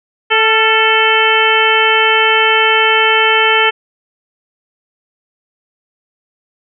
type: harmonic tone with a mistuned harmonic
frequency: 440 Hz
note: A4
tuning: in tune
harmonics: 1 / 2 / 3 / 4 / 5 / 6 / 7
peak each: -16 / -16 / -16 / -16 / -16 / -16 / -16 dBFS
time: 0.3-3.71 s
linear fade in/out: 20 ms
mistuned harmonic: 3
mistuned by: +45 cents
effects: none